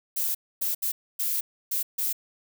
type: noise bursts at uneven times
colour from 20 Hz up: violet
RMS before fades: -27 dBFS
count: 6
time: 0.16-0.35 / 0.61-0.75 / 0.82-0.92 / 1.19-1.41 / 1.71-1.83 / 1.98-2.13 s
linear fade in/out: 10 ms
effects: none